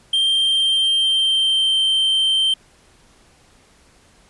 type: tone with pitch glide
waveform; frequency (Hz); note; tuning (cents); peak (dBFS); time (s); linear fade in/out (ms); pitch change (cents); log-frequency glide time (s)
triangle; 3168 to 3126; G7 to G7; +18 to -6; -13; 0.13-2.54; 5; -24; 0.31-1.79
effects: pink hiss -53 dBFS RMS until 4.29 s + resampled to 24000 Hz